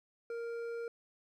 triangle tone with hard clipping, 466.2 Hz, A#4, in tune, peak -39 dBFS, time 0.3-0.88 s, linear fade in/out 2 ms, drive 11 dB, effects none

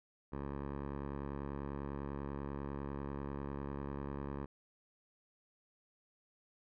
10% pulse tone with low-pass filter, 70.1 Hz, C#2, 20 cents sharp, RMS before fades -42 dBFS, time 0.32-4.46 s, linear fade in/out 10 ms, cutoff 1200 Hz, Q 1.1, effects none

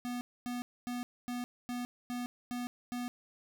square tone bursts, 244.7 Hz, B3, 16 cents flat, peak -36 dBFS, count 8, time 0.05-3.08 s, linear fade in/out 0 ms, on 160 ms, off 250 ms, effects none

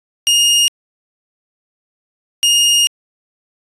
sawtooth tone bursts at uneven times, 2847 Hz, F7, 33 cents sharp, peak -6 dBFS, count 2, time 0.27-0.68 / 2.43-2.87 s, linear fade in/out 0 ms, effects resampled to 24000 Hz

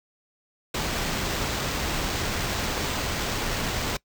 pink noise with sample-and-hold, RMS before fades -28 dBFS, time 0.74-3.97 s, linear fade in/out 5 ms, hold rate 11025 Hz, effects noise-tail reverb RT60 0.1 s tail -22 dB re dry

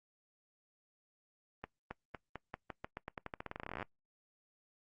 accelerating click train, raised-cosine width 0.5 ms, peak -26 dBFS, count 29, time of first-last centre 1.64-3.827 s, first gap 270 ms, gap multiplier 0.88, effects noise-tail reverb RT60 0.1 s tail -22 dB re dry + Opus 24 kbps

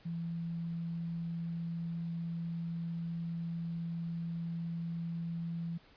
sine tone, 167.7 Hz, E3, 30 cents sharp, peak -35 dBFS, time 0.05-5.78 s, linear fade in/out 10 ms, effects pink hiss -62 dBFS RMS until 5.96 s + resampled to 11025 Hz

